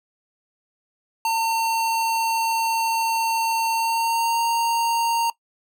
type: tone with pitch glide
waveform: square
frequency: 907 to 925 Hz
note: A#5 to A#5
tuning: -48 to -14 cents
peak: -20 dBFS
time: 1.25-5.3 s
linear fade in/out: 2 ms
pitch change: +34 cents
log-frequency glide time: 3.74-4.39 s
effects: noise-tail reverb RT60 0.1 s tail -19 dB re dry